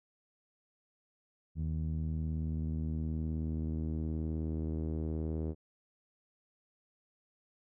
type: tone with low-pass filter sweep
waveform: sawtooth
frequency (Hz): 79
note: D#2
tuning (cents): +27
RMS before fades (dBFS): -35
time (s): 1.55-5.55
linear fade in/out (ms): 50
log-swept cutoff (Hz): 170 to 410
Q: 1.8
effects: none